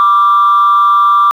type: tone with frequency modulation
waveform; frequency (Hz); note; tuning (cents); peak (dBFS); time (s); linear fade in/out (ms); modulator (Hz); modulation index
sine; 1174.7; D6; 0; -4; 0-1.31; 0; 192; 0.35
effects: tanh soft clip ceiling -2 dBFS + 7-bit